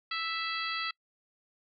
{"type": "harmonic tone with a mistuned harmonic", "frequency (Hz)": 659.3, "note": "E5", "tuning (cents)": 0, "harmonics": [2, 3, 4, 5, 6, 7], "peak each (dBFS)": [-36, -38, -39, -40, -41, -41], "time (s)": [0.11, 0.91], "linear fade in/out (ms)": 5, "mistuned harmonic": 6, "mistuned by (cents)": 33, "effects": ["noise-tail reverb RT60 0.1 s tail -26 dB re dry"]}